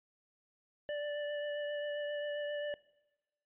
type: tone with vibrato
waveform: square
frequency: 587 Hz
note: D5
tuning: 1 cent flat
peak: -36 dBFS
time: 0.89-2.74 s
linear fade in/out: 0 ms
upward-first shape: triangle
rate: 7.5 Hz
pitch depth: 15 cents each way
effects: noise-tail reverb RT60 1.0 s tail -21 dB re dry + resampled to 8000 Hz